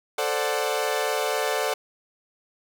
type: chord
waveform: sawtooth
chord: D dominant seventh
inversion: second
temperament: equal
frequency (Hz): 440 / 523.3 / 587.3 / 740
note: A4 / C5 / D5 / F#5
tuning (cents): 0 / 0 / 0 / 0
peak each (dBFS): -24 / -26 / -25 / -26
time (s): 0.18-1.74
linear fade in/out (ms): 5
effects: none